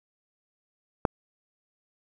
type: click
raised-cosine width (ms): 1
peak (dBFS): -7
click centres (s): 1.052
effects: 8-bit